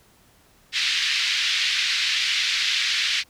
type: band-pass noise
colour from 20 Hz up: white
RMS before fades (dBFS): -23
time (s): 0.72-3.24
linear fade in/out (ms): 50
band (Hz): 1900 to 4400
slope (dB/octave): 24
effects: pink hiss -57 dBFS RMS until 3.29 s